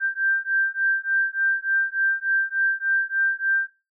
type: beating tone pair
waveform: sine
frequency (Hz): 1574 / 1577.4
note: G6 / G6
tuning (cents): +7 / +10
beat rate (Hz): 3.4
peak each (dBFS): -23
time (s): 0-3.7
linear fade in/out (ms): 50
effects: noise-tail reverb RT60 0.3 s tail -21 dB re dry